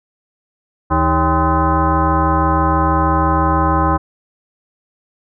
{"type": "tone with frequency modulation", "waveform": "sine", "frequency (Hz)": 554.4, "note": "C#5", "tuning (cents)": 0, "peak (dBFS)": -11, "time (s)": [0.9, 3.98], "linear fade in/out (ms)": 20, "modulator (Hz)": 239, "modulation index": 2.9, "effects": []}